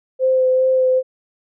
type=tone with vibrato; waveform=sine; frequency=517 Hz; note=C5; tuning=21 cents flat; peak=-12 dBFS; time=0.19-1.03 s; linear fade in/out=50 ms; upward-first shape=sine; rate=2.5 Hz; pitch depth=13 cents each way; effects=none